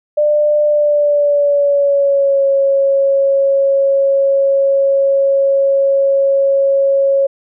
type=tone with pitch glide; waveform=sine; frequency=596 to 549.7 Hz; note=D5 to C#5; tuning=+25 to -15 cents; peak=-9 dBFS; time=0.17-7.27 s; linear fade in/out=10 ms; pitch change=-140 cents; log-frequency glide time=0.64-2.45 s; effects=none